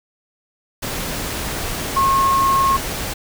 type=tone in noise; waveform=sine; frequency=1083 Hz; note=C#6; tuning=41 cents flat; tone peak=-13 dBFS; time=1.96-2.77 s; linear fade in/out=10 ms; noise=pink; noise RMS=-25 dBFS; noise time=0.82-3.14 s; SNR=+9 dB; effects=none